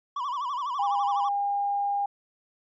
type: tone with vibrato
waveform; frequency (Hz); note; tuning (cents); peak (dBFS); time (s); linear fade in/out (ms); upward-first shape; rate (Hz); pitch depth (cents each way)
triangle; 1059; C6; +21; -26; 0.16-1.29; 5; sine; 12; 170
type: tone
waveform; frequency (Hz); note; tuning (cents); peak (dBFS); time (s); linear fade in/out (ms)
sine; 807; G#5; -50; -24; 0.79-2.06; 5
effects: resampled to 16000 Hz